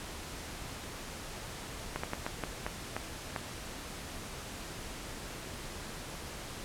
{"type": "slowing click train", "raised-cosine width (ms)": 0.5, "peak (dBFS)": -18, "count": 8, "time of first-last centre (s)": [1.96, 3.362], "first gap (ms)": 75, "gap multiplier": 1.32, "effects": ["pink hiss -43 dBFS RMS until 6.64 s", "low-pass 11000 Hz 12 dB/octave"]}